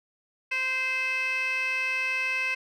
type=tone with band-pass filter; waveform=15% pulse; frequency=519 Hz; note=C5; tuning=14 cents flat; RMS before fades=-28 dBFS; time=0.51-2.55 s; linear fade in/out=10 ms; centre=2500 Hz; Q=6.5; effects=none